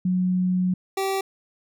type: tone pair in turn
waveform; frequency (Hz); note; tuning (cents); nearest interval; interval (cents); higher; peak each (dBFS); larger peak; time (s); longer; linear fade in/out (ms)
sine / 25% pulse; 182.8 / 387.3; F#3 / G4; -21 / -21; octave + minor second; 1300; second; -19; neither; 0.05-0.74 / 0.97-1.21; first; 5
effects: none